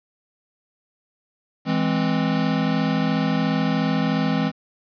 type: chord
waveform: square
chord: E augmented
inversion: none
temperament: equal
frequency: 164.81 / 207.7 / 261.6 Hz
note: E3 / G#3 / B#3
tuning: 0 / 0 / 0 cents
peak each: -24 / -25 / -24 dBFS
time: 1.65-4.52 s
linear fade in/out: 50 ms
effects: resampled to 11025 Hz + 8-bit